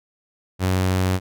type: tone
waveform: sawtooth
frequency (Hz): 93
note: F#2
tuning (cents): +9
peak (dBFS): -14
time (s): 0.59-1.2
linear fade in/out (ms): 50
effects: none